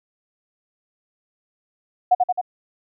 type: tone with echo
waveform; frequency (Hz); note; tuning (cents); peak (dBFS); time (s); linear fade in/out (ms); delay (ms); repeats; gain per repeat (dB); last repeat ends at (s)
sine; 728; F#5; -28; -10; 2.11-2.15; 10; 88; 3; -3; 2.414
effects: none